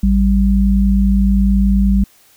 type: tone pair together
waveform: sine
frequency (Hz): 55 / 196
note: A1 / G3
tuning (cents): 0 / 0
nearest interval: octave + minor seventh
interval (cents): 2200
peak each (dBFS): -12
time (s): 0.03-2.04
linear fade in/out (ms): 5
effects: white hiss -50 dBFS RMS until 2.36 s